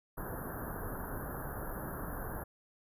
pink band-stop noise, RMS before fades -40 dBFS, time 0.17-2.44 s, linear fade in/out 10 ms, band 1700 to 11000 Hz, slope 96 dB/octave, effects resampled to 32000 Hz

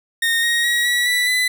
30% pulse tone with pitch steps, 1845 / 1875.1 / 1905.7 / 1936.7 / 1968.3 / 2000 Hz, A#6 / A#6 / A#6 / B6 / B6 / B6, -18 / +10 / +38 / -34 / -6 / +21 cents, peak -13 dBFS, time 0.22-1.48 s, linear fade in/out 5 ms, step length 210 ms, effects none

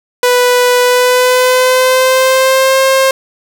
sawtooth tone with pitch glide, 493.9 to 532.4 Hz, B4 to C5, 0 to +30 cents, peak -3 dBFS, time 0.23-3.11 s, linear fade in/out 2 ms, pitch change +130 cents, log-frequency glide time 0.82-2.8 s, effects none

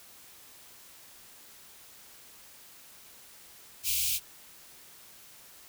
white band-stop noise, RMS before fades -29 dBFS, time 3.83-4.2 s, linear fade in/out 50 ms, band 110 to 2300 Hz, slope 96 dB/octave, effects white hiss -53 dBFS RMS until 5.68 s

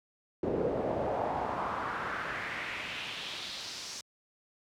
brown noise with band-pass filter sweep, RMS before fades -35 dBFS, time 0.43-4.01 s, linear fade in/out 2 ms, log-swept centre 410 to 5900 Hz, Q 2.5, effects high-pass 60 Hz 12 dB/octave

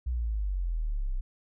sine exponential sweep, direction down, 63.6 to 30.51 Hz, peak -27 dBFS, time 0.06-1.21 s, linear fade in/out 10 ms, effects none

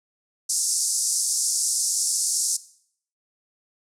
white band-pass noise, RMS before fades -24 dBFS, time 0.49-2.57 s, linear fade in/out 10 ms, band 5100 to 10000 Hz, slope 48 dB/octave, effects noise-tail reverb RT60 0.6 s tail -17 dB re dry

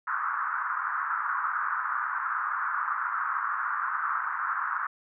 pink band-pass noise, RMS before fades -30 dBFS, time 0.07-4.87 s, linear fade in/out 5 ms, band 1100 to 1500 Hz, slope 48 dB/octave, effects none

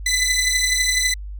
15% pulse beating tone pair, 2000 / 2012 Hz, B6 / B6, +21 / +32 cents, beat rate 12 Hz, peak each -14 dBFS, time 0.06-1.14 s, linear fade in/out 5 ms, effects added 50 Hz sine -29 dBFS peak until 1.39 s

